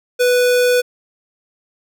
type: tone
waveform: square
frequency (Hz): 493.9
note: B4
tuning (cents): 0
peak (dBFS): -12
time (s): 0.19-0.82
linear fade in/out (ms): 20
effects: none